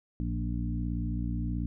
harmonic tone with a mistuned harmonic, 58.5 Hz, A#1, 7 cents sharp, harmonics 1 / 2 / 3 / 4 / 5, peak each -32 / -35 / -37 / -38 / -39 dBFS, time 0.2-1.66 s, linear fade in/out 0 ms, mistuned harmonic 3, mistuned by +28 cents, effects none

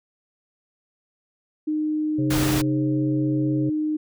sine tone, 306.5 Hz, D#4, 26 cents flat, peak -21 dBFS, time 1.67-3.97 s, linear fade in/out 10 ms
harmonic tone, 134.1 Hz, C3, 43 cents sharp, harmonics 1 / 3 / 4, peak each -24 / -34 / -36 dBFS, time 2.18-3.7 s, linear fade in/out 10 ms
pink noise, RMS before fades -26 dBFS, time 2.3-2.62 s, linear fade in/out 10 ms
effects none

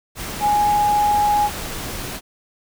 sine tone in noise, 830.6 Hz, G#5, in tune, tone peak -14 dBFS, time 0.4-1.5 s, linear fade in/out 50 ms, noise pink, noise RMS -29 dBFS, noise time 0.15-2.21 s, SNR +12 dB, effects none

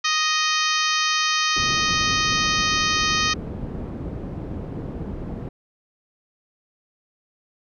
harmonic tone, 622.3 Hz, D#5, in tune, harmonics 2 / 3 / 4 / 5 / 6 / 7 / 8 / 9 / 10, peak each -24 / -26 / -27 / -28 / -29 / -29 / -30 / -31 / -31 dBFS, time 0.04-3.34 s, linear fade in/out 10 ms
white low-pass noise, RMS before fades -31 dBFS, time 1.56-5.49 s, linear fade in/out 5 ms, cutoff 260 Hz, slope 12 dB/octave
effects none

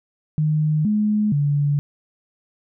sine tone with pitch steps, 153.3 / 211.1 / 144.3 Hz, D#3 / G#3 / D3, -25 / +29 / -30 cents, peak -16 dBFS, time 0.38-1.79 s, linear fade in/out 0 ms, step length 470 ms, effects none

